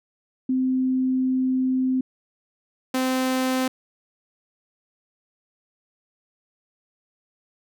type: tone pair in turn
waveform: sine / sawtooth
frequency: 258.7 / 258.7 Hz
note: C4 / C4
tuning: -19 / -19 cents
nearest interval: unison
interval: 0 cents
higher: neither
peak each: -19 / -17 dBFS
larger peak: second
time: 0.49-2.01 / 2.94-3.68 s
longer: first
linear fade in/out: 5 ms
effects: none